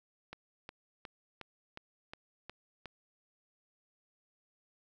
click train, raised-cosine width 0.3 ms, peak -28 dBFS, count 8, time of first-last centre 0.33-2.857 s, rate 2.77 Hz, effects 11-bit

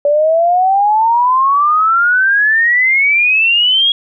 sine exponential sweep, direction up, 572 to 3324 Hz, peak -8 dBFS, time 0.05-3.92 s, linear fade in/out 2 ms, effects none

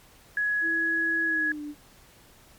sine tone, 1678 Hz, G#6, 17 cents sharp, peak -23 dBFS, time 0.37-1.52 s, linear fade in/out 2 ms
sine tone with pitch glide, 329.6 to 295.3 Hz, E4 to D4, 0 to +10 cents, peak -33 dBFS, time 0.61-1.75 s, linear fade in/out 50 ms, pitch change -190 cents, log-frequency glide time 1.25-1.62 s
effects pink hiss -55 dBFS RMS until 2.58 s + MP3 96 kbps

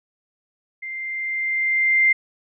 sine tone with level ramp, 2093 Hz, C7, in tune, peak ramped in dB -29 to -12 dBFS, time 0.82-2.13 s, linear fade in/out 10 ms, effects none

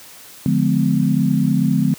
sine chord, D diminished seventh, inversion none, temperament just, 146.83 / 176.2 / 211.4 / 253.7 Hz, D3 / F3 / Ab3 / Cb4, 0 / +16 / +31 / +47 cents, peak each -19 dBFS, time 0.46-1.94 s, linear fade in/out 0 ms, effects white hiss -41 dBFS RMS until 1.98 s + high-pass 80 Hz 12 dB/octave

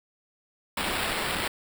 white noise with sample-and-hold, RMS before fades -29 dBFS, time 0.77-1.48 s, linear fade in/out 5 ms, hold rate 6300 Hz, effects none

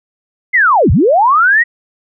sine linear two-way sweep, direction down then up, 2126 to 58.27 to 1942 Hz, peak -6 dBFS, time 0.53-1.64 s, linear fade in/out 20 ms, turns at 0.91 s, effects none

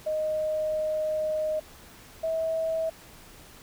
sine tone pair in turn, 620 / 647.1 Hz, D#5 / E5, -6 / -32 cents, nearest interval minor second, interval 74 cents, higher second, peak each -25 dBFS, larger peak neither, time 0.06-1.6 / 2.23-2.9 s, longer first, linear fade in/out 10 ms, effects pink hiss -50 dBFS RMS until 3.62 s

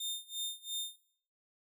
sawtooth tone with tremolo, 3632 Hz, A#7, 46 cents flat, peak -31 dBFS, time 0-0.96 s, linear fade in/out 5 ms, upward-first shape sine, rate 2.9 Hz, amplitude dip 95%, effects noise-tail reverb RT60 0.6 s tail -17 dB re dry

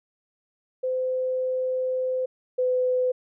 sine tone pair in turn, 513 / 505.4 Hz, C5 / B4, -34 / +40 cents, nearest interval unison, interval 26 cents, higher first, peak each -23 / -20 dBFS, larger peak second, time 0.83-2.26 / 2.58-3.12 s, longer first, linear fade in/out 10 ms, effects none

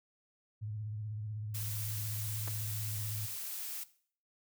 sine tone with vibrato, 106.7 Hz, G#2, 47 cents sharp, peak -37 dBFS, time 0.61-3.27 s, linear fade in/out 20 ms, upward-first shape sine, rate 16 Hz, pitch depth 53 cents each way
blue noise, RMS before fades -41 dBFS, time 1.54-3.84 s, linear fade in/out 10 ms
clicks, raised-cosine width 0.5 ms, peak -30 dBFS, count 2, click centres 2.476 / 2.482 s
effects noise-tail reverb RT60 0.5 s tail -17 dB re dry

